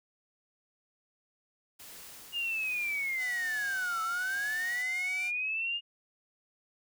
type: noise with tremolo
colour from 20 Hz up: white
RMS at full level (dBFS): -48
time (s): 1.79-4.83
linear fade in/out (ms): 10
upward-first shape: sine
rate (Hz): 1.2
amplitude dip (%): 30
type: linear two-way sweep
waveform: sine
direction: down then up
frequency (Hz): 2857 to 1304 to 2857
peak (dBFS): -30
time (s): 2.32-5.81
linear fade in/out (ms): 50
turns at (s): 4.02
type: tone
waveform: 5% pulse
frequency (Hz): 736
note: F#5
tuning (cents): -9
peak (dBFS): -32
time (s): 3.17-5.32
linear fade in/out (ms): 50
effects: none